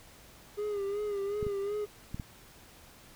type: tone with vibrato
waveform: triangle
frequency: 407.4 Hz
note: G#4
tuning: 33 cents flat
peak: -29 dBFS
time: 0.57-1.86 s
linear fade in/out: 20 ms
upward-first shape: sine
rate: 2.7 Hz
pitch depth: 58 cents each way
type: clicks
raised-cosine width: 5 ms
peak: -24 dBFS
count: 4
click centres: 1.428 / 1.467 / 2.145 / 2.198 s
effects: pink hiss -55 dBFS RMS until 3.15 s